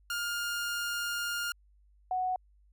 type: tone pair in turn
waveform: sawtooth / sine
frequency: 1412 / 739.4 Hz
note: F6 / F#5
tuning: +19 / -1 cents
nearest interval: major seventh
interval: 1120 cents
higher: first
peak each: -28 dBFS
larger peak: neither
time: 0.1-1.52 / 2.11-2.36 s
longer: first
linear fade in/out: 2 ms
effects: added 50 Hz sine -60 dBFS peak until 2.72 s